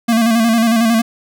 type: tone with vibrato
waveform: square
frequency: 228.3 Hz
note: A#3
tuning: 36 cents flat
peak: -11 dBFS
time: 0.08-1.02 s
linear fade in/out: 10 ms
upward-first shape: square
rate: 11 Hz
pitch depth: 45 cents each way
effects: none